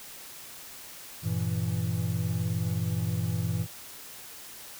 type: chord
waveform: triangle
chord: E diminished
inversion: first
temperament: equal with one note detuned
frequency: 98 / 117.28 / 164.81 Hz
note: G2 / Bb2 / E3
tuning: 0 / +11 / 0 cents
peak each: -29 dBFS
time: 1.22-3.67 s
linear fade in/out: 50 ms
effects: white hiss -45 dBFS RMS until 4.79 s